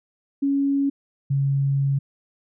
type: tone pair in turn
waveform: sine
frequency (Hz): 278.3 / 138.39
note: C#4 / C#3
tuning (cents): +7 / -3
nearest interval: octave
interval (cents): 1210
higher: first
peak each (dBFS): -18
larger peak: neither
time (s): 0.42-0.9 / 1.3-1.99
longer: second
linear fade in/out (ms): 10
effects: none